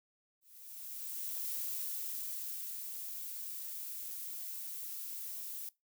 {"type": "noise with ADSR envelope", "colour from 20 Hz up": "violet", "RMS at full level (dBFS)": -38, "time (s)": [0.41, 5.69], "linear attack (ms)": 1100, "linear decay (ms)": 1300, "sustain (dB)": -5, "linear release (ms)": 3, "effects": ["noise-tail reverb RT60 0.2 s tail -21 dB re dry"]}